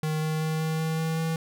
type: tone with pitch steps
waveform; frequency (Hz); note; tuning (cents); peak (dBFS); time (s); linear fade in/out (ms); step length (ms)
square; 155.56 / 156.64 / 157.73 / 158.83 / 159.93 / 161.05 / 162.17; D#3 / D#3 / D#3 / D#3 / D#3 / E3 / E3; 0 / +12 / +24 / +36 / +48 / -40 / -28; -26; 0.03-1.36; 2; 190
effects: none